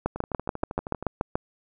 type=two click trains; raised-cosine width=1 ms; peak=-10 / -19 dBFS; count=10 / 12; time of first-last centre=0.06-1.355 / 0.16-1.026 s; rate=6.95 / 12.7 Hz; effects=none